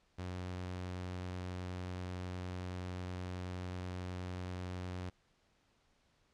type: tone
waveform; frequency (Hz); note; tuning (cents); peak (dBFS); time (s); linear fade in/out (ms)
sawtooth; 90.8; F#2; -32; -36; 0.18-5.1; 10
effects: pink hiss -73 dBFS RMS until 6.33 s + low-pass 6000 Hz 12 dB/octave